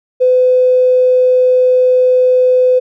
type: tone with tanh clipping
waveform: triangle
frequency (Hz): 506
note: B4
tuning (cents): +42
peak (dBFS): -6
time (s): 0.2-2.8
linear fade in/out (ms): 20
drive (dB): 3
effects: none